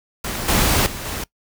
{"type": "noise with level steps", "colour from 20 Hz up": "pink", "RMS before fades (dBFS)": [-26, -17, -30, -27], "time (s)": [0.24, 1.24], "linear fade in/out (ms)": 5, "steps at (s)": [0.48, 0.86, 1.05], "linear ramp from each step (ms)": 5, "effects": ["noise-tail reverb RT60 0.1 s tail -22 dB re dry"]}